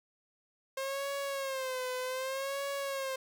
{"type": "tone with vibrato", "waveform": "sawtooth", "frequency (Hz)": 532, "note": "C5", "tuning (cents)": 29, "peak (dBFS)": -30, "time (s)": [0.77, 3.16], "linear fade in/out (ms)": 5, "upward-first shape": "sine", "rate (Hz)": 0.65, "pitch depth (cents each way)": 86, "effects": []}